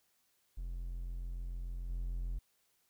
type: tone with level steps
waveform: triangle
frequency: 43.41 Hz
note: F1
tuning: 10 cents flat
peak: -36 / -33 dBFS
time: 0.57-2.39 s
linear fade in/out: 10 ms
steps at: 1.89 s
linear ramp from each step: 10 ms
effects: white hiss -75 dBFS RMS until 2.89 s